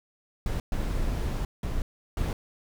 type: noise bursts at uneven times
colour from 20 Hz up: brown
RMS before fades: -28 dBFS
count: 4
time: 0.46-0.6 / 0.72-1.45 / 1.63-1.82 / 2.17-2.33 s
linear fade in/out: 2 ms
effects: none